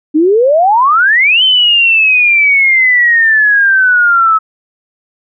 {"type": "exponential two-way sweep", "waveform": "sine", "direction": "up then down", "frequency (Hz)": [293.7, 3100, 1288], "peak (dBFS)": -5, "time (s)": [0.14, 4.39], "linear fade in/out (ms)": 20, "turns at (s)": 1.43, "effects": []}